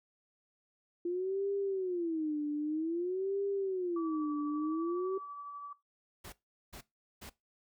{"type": "tone with vibrato", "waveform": "sine", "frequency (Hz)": 343.3, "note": "F4", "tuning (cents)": -30, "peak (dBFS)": -31, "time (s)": [1.05, 5.18], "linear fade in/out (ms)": 5, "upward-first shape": "sine", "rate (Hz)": 0.52, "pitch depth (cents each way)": 260}
{"type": "tone with tremolo", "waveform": "sine", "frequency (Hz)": 1151, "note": "D6", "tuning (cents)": -35, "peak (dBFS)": -40, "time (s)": [3.96, 5.73], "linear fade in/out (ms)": 5, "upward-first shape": "sine", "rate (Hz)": 12, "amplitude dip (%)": 25}
{"type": "noise bursts", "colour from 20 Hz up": "pink", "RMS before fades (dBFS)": -48, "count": 3, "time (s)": [6.24, 7.298], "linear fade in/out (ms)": 10, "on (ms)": 86, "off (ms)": 400}
{"effects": ["noise-tail reverb RT60 0.2 s tail -19 dB re dry"]}